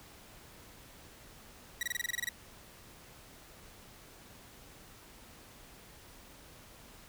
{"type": "tone bursts", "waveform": "sawtooth", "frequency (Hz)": 1925, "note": "B6", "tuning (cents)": -45, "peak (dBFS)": -28, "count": 11, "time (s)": [1.81, 2.29], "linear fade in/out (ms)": 2, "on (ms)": 20, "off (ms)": 26, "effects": ["pink hiss -55 dBFS RMS until 7.08 s"]}